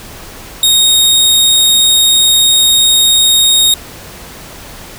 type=tone; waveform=sawtooth; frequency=3729 Hz; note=A#7; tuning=in tune; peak=-3 dBFS; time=0.63-3.74 s; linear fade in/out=2 ms; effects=pink hiss -31 dBFS RMS until 4.98 s